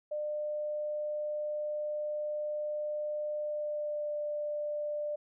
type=tone with pitch glide; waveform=sine; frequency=600 to 594.1 Hz; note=D5 to D5; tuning=+37 to +20 cents; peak=-32 dBFS; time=0.11-5.16 s; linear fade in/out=10 ms; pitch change=-17 cents; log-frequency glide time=3.36-4.14 s; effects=none